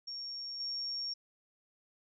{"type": "tone with level steps", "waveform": "sine", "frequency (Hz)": 5530, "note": "F8", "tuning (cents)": -18, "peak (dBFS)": [-39, -35], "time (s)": [0.07, 1.14], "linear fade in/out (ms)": 10, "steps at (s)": 0.6, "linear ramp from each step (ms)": 2, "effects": []}